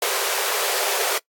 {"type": "high-pass noise", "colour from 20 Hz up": "pink", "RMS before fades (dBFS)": -23, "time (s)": [0.02, 1.18], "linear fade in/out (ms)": 2, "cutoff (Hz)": 380, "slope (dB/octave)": 96, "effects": ["noise-tail reverb RT60 0.1 s tail -21 dB re dry", "AAC 64 kbps"]}